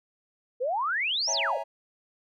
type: exponential two-way sweep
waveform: sine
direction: up then down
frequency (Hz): 466.2 to 6460 to 466.2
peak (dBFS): -25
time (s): 0.6-1.58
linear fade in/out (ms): 20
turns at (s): 1.32
type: chord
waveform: triangle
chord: A# half-diminished seventh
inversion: first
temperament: equal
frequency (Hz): 554.4 / 659.3 / 830.6 / 932.3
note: C#5 / E5 / G#5 / A#5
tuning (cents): 0 / 0 / 0 / 0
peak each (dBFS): -35 / -33 / -35 / -35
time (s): 1.27-1.64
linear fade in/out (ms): 20
effects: none